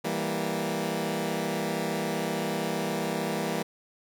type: chord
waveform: 15% pulse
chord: E diminished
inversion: none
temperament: equal with one note detuned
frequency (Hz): 164.81 / 197.82 / 233.1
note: E3 / G3 / Bb3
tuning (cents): 0 / +16 / 0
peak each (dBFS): -26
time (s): 0.04-3.63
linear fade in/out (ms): 10
effects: none